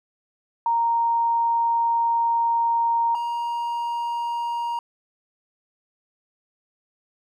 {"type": "tone pair in turn", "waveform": ["sine", "triangle"], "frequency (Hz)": [930, 942.4], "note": ["A#5", "A#5"], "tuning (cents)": [-4, 19], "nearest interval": "unison", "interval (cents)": 23, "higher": "second", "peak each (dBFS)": [-18, -22], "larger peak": "first", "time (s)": [[0.66, 3.15], [3.15, 4.79]], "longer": "first", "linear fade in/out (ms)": 2, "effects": []}